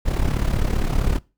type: noise with amplitude modulation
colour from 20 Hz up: brown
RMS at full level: -17 dBFS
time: 0.05-1.19 s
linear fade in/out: 20 ms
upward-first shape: sine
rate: 35.4 Hz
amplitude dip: 70%
effects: noise-tail reverb RT60 0.3 s tail -23 dB re dry